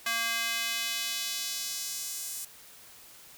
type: tone with high-pass filter sweep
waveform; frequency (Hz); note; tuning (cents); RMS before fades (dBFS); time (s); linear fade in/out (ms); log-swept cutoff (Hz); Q
square; 230; A#3; -23; -33; 0.06-2.45; 5; 1600 to 8400; 1.1
effects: white hiss -52 dBFS RMS until 3.37 s